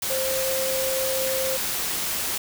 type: tone in noise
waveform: sine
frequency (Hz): 527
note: C5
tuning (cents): +12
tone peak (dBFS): -25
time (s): 0.1-1.57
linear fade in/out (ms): 5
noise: white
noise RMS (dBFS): -27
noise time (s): 0.02-2.38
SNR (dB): -1
effects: none